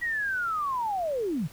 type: linear sweep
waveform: sine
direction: down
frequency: 1933 to 126.5 Hz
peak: -26 dBFS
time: 0.01-1.48 s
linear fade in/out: 20 ms
effects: pink hiss -51 dBFS RMS until 1.52 s